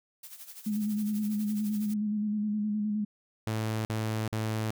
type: noise with tremolo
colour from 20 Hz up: blue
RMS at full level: -44 dBFS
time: 0.23-1.94 s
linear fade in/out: 5 ms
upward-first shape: sine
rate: 12 Hz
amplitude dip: 70%
type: tone with vibrato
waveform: sine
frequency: 210.3 Hz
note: G#3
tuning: 22 cents sharp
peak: -27 dBFS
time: 0.66-3.05 s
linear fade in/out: 10 ms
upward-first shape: square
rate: 9.6 Hz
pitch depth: 27 cents each way
type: tone bursts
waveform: sawtooth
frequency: 109.8 Hz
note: A2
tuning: 3 cents flat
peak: -25 dBFS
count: 3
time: 3.47-4.706 s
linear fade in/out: 0 ms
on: 380 ms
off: 48 ms
effects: none